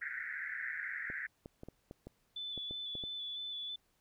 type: band-pass noise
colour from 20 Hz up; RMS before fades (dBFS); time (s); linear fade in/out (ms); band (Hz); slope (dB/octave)
pink; -41; 0.01-1.27; 10; 1500 to 2100; 96
type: clicks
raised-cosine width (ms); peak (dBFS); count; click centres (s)
2; -33; 10; 1.101 / 1.459 / 1.634 / 1.686 / 1.911 / 2.07 / 2.577 / 2.71 / 2.953 / 3.038
type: tone with vibrato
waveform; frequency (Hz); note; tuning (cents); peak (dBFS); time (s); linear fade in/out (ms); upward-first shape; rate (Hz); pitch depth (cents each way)
sine; 3479; A7; -20; -39; 2.36-3.76; 5; square; 3; 16
effects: pink hiss -75 dBFS RMS until 4 s